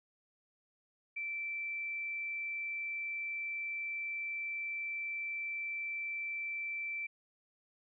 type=tone; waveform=sine; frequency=2334 Hz; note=D7; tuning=11 cents flat; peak=-36 dBFS; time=1.16-7.07 s; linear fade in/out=10 ms; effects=none